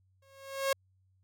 sawtooth tone with exponential growth, 544 Hz, C#5, 33 cents flat, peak -21 dBFS, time 0.22-0.73 s, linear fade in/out 5 ms, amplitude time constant 110 ms, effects added 94 Hz sine -66 dBFS peak until 1.23 s

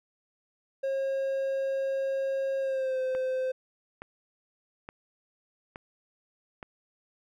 triangle tone with pitch glide, 540 to 517.7 Hz, C#5 to C5, -45 to -18 cents, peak -25 dBFS, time 0.83-3.52 s, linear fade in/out 10 ms, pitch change -73 cents, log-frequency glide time 2.6-3 s
click train, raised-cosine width 0.5 ms, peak -25 dBFS, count 5, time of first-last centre 3.15-6.628 s, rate 1.15 Hz
effects none

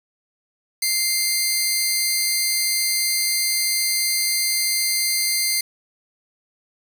15% pulse tone pair together, 2093 / 4699 Hz, C7 / D8, 0 / 0 cents, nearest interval octave + major second, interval 1400 cents, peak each -16 / -15 dBFS, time 0.82-5.61 s, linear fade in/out 5 ms, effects 7-bit

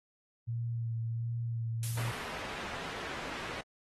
sine tone with vibrato, 115.7 Hz, A#2, 13 cents flat, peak -32 dBFS, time 0.47-2.12 s, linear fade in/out 20 ms, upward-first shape sine, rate 1.4 Hz, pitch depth 23 cents each way
blue noise with exponential decay, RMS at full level -37 dBFS, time 1.83-2.71 s, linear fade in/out 0 ms, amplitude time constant 190 ms
white low-pass noise, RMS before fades -42 dBFS, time 1.97-3.61 s, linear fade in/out 2 ms, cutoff 2200 Hz, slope 12 dB/octave
effects AAC 32 kbps

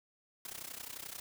white noise with amplitude modulation, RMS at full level -42 dBFS, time 0.45-1.2 s, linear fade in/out 2 ms, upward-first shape sine, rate 31.4 Hz, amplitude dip 85%, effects none

